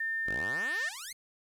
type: tone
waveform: sine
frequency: 1800 Hz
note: A6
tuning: 39 cents sharp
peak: -30 dBFS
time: 0-0.89 s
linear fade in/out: 5 ms
type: exponential sweep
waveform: 5% pulse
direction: up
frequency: 39.55 to 2231 Hz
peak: -28 dBFS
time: 0.26-1.13 s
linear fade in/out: 10 ms
effects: low-pass 11000 Hz 12 dB/octave + 10-bit